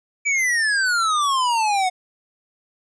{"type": "exponential sweep", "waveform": "square", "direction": "down", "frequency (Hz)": [2325, 724], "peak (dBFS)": -18, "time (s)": [0.25, 1.9], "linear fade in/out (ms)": 20, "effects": ["resampled to 22050 Hz", "10-bit"]}